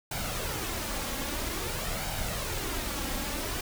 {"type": "noise with flanger", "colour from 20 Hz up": "pink", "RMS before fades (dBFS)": -33, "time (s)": [0.11, 3.61], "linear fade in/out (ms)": 5, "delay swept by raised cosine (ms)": [1.3, 3.7], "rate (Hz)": 0.5, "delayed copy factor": 0.5, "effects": []}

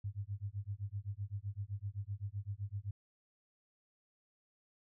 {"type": "tone with tremolo", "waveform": "sine", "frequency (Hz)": 100.9, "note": "G#2", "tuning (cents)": -49, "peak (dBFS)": -35, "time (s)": [0.04, 2.91], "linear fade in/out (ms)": 5, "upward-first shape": "sine", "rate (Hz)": 7.8, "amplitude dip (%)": 100, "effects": []}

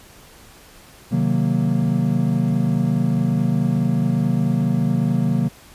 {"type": "chord", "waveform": "triangle", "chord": "C half-diminished seventh", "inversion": "none", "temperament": "equal", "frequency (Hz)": [130.81, 155.56, 185, 233.1], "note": ["C3", "Eb3", "Gb3", "Bb3"], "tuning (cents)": [0, 0, 0, 0], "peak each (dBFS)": -20, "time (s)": [1.11, 5.49], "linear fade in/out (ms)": 20, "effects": ["pink hiss -46 dBFS RMS until 5.74 s", "resampled to 32000 Hz"]}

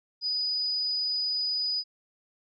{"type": "tone", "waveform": "sine", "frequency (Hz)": 4962, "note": "D#8", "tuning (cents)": -6, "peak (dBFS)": -26, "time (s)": [0.21, 1.84], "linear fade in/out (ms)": 50, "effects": []}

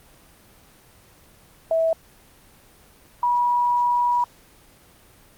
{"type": "tone pair in turn", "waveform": "sine", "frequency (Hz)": [652, 968.7], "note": ["E5", "B5"], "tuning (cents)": [-19, -34], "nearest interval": "perfect fifth", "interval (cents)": 685, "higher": "second", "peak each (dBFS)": -17, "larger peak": "neither", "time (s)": [[1.71, 1.93], [3.23, 4.24]], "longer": "second", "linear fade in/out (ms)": 2, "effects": ["pink hiss -52 dBFS RMS until 5.37 s", "Opus 24 kbps"]}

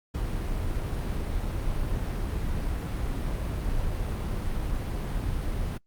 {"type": "noise", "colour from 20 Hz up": "brown", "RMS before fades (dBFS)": -29, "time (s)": [0.14, 5.78], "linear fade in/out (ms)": 10, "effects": ["noise-tail reverb RT60 0.1 s tail -23 dB re dry", "Opus 48 kbps"]}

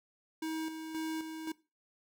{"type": "tone with tremolo", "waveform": "square", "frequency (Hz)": 318.4, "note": "D#4", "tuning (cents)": 40, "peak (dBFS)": -35, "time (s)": [0.42, 1.52], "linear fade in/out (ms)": 5, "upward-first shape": "square", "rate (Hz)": 1.9, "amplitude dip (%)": 50, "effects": ["noise-tail reverb RT60 0.3 s tail -20 dB re dry"]}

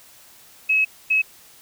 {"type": "tone bursts at uneven times", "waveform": "sine", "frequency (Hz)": 2570, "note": "E7", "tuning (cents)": -45, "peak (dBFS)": -15, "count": 2, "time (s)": [[0.69, 0.85], [1.1, 1.22]], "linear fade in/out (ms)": 10, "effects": ["white hiss -49 dBFS RMS until 1.61 s"]}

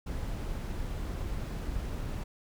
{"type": "noise", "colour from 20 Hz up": "brown", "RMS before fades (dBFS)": -35, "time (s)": [0.06, 2.24], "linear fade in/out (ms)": 10, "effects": []}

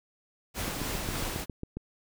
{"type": "noise with tremolo", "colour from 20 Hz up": "pink", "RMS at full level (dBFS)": -33, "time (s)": [0.54, 1.46], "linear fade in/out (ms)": 50, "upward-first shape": "sine", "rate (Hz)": 3.4, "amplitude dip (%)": 25}
{"type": "click train", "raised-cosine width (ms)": 3, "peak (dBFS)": -22, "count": 9, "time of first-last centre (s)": [0.68, 1.77], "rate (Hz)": 7.34}
{"effects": []}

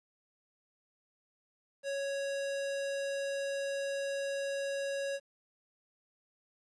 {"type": "tone", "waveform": "square", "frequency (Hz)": 554.4, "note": "C#5", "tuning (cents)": 0, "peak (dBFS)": -34, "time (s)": [1.83, 5.2], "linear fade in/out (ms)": 50, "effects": ["resampled to 22050 Hz", "11-bit"]}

